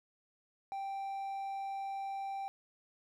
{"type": "tone", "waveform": "triangle", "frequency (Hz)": 784, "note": "G5", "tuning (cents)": 0, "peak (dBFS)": -35, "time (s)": [0.72, 2.48], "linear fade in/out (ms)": 0, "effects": []}